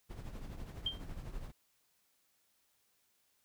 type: noise with tremolo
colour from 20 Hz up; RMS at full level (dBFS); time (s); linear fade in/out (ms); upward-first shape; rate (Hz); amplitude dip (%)
brown; -42; 0.09-1.52; 20; triangle; 12; 65
type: tone with exponential decay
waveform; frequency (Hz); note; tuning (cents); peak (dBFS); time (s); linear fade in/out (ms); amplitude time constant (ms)
sine; 3167; G7; +17; -29; 0.86-1.01; 5; 31
effects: white hiss -75 dBFS RMS until 3.44 s